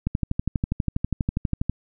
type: click train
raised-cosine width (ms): 5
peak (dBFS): -10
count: 21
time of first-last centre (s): 0.07-1.696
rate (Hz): 12.3
effects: none